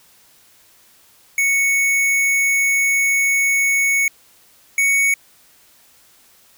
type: tone pair in turn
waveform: square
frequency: 2217 / 2226 Hz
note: C#7 / C#7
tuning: 0 / +7 cents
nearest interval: unison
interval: 7 cents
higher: second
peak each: -15 / -14 dBFS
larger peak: second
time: 1.38-4.08 / 4.78-5.14 s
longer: first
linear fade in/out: 2 ms
effects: white hiss -52 dBFS RMS until 6.57 s